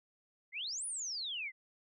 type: exponential two-way sweep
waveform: sine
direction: up then down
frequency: 1975.5 to 10080 to 1975.5 Hz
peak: -37 dBFS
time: 0.52-1.52 s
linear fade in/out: 50 ms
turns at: 0.86 s
effects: none